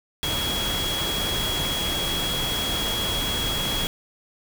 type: tone in noise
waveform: sine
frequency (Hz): 3322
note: G#7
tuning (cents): 0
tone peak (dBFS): -26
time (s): 0.23-3.87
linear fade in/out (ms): 0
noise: pink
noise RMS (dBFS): -28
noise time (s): 0.23-3.87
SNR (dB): -1
effects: none